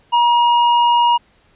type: tone with hard clipping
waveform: sine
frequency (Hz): 953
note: A#5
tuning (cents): +38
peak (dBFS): -12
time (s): 0.12-1.18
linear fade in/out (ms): 20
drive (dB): 9
effects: pink hiss -55 dBFS RMS until 1.55 s + resampled to 8000 Hz